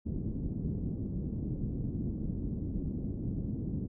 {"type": "low-pass noise", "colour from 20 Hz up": "white", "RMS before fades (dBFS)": -35, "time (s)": [0.05, 3.88], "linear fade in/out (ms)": 20, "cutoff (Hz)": 260, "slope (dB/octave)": 24, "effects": []}